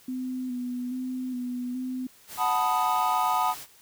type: tone with vibrato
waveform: sine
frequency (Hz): 251.4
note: B3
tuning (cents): +31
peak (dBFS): -29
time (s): 0.08-2.07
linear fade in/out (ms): 5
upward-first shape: square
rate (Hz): 1.2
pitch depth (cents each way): 28
type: noise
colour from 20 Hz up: white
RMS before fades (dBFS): -41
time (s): 2.27-3.67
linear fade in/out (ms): 50
type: chord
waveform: triangle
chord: B dominant seventh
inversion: second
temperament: equal with one note detuned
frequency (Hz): 737.4 / 880 / 987.8 / 1244.5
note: F#5 / A5 / B5 / D#6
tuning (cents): -6 / 0 / 0 / 0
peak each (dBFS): -26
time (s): 2.37-3.55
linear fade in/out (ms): 50
effects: white hiss -56 dBFS RMS until 3.81 s